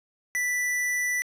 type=tone; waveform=square; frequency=1975.5 Hz; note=B6; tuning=in tune; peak=-25 dBFS; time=0.35-1.22 s; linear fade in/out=0 ms; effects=resampled to 32000 Hz + 9-bit